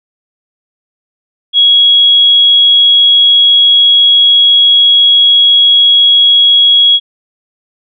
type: tone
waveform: sine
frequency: 3322 Hz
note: G#7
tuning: in tune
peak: -3 dBFS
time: 1.53-7 s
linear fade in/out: 50 ms
effects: none